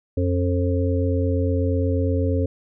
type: harmonic tone with a mistuned harmonic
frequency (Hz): 88.4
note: F2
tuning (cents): +22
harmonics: 1 / 3 / 5 / 6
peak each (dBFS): -20 / -25 / -27 / -28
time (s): 0.17-2.46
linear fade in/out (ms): 5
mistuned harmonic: 3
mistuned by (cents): +32
effects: none